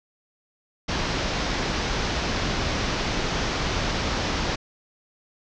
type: low-pass noise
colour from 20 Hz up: pink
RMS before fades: -26 dBFS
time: 0.88-4.56 s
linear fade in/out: 10 ms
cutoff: 6100 Hz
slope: 48 dB/octave
effects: none